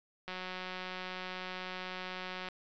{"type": "click train", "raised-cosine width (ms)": 0.3, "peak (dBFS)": -25, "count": 407, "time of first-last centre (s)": [0.28, 2.487], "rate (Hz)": 184, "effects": ["resampled to 16000 Hz"]}